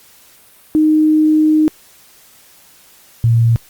sine tone pair in turn, 309.3 / 115.86 Hz, D#4 / A#2, -10 / -10 cents, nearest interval octave + perfect fourth, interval 1700 cents, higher first, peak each -8 dBFS, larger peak neither, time 0.75-1.68 / 3.24-3.56 s, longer first, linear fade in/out 0 ms, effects white hiss -46 dBFS RMS until 3.69 s + Opus 48 kbps

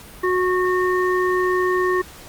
harmonic tone, 366 Hz, F#4, 19 cents flat, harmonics 1 / 3 / 5, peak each -18 / -23 / -25 dBFS, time 0.23-2.02 s, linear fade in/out 10 ms, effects pink hiss -41 dBFS RMS until 2.28 s + Opus 48 kbps

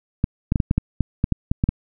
clicks, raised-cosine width 5 ms, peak -5 dBFS, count 12, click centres 0.241 / 0.521 / 0.558 / 0.602 / 0.711 / 0.78 / 1.007 / 1.241 / 1.323 / 1.515 / 1.639 / 1.69 s, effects none

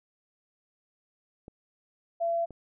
clicks, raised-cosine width 2 ms, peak -31 dBFS, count 2, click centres 1.481 / 2.507 s
sine tone, 676 Hz, E5, 43 cents sharp, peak -25 dBFS, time 2.2-2.46 s, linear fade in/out 20 ms
effects none

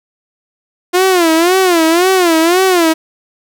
sawtooth tone with vibrato, 349.2 Hz, F4, in tune, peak -4 dBFS, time 0.93-2.94 s, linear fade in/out 20 ms, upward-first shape sine, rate 1.9 Hz, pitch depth 150 cents each way, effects none

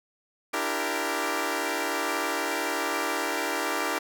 10% pulse chord, E half-diminished seventh, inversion third, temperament equal with one note detuned, 293.7 / 334 / 392 / 466.2 Hz, D4 / E4 / G4 / Bb4, 0 / +23 / 0 / 0 cents, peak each -24 dBFS, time 0.53-3.99 s, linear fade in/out 10 ms, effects none

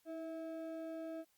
triangle ring-modulated tone, 486.7 Hz, B4, 25 cents flat, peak -37 dBFS, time 0.05-1.25 s, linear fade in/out 50 ms, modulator 166 Hz, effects white hiss -75 dBFS RMS until 1.37 s + Opus 48 kbps

